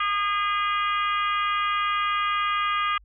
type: harmonic tone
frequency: 407.9 Hz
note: G#4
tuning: 31 cents flat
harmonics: 3 / 4 / 5 / 6 / 7 / 8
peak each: -23 / -34 / -32 / -34 / -35 / -36 dBFS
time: 0-2.98 s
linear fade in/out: 5 ms
effects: added 50 Hz sine -51 dBFS peak until 3.04 s